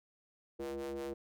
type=ring-modulated tone; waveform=square; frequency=69.3 Hz; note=C#2; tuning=in tune; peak=-36 dBFS; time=0.59-1.14 s; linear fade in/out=10 ms; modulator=413 Hz; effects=none